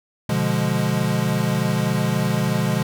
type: chord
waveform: square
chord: B diminished seventh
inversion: none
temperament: equal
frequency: 123.47 / 146.83 / 174.61 / 207.7 Hz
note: B2 / D3 / F3 / Ab3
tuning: 0 / 0 / 0 / 0 cents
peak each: -25 dBFS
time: 0.29-2.83 s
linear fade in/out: 5 ms
effects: none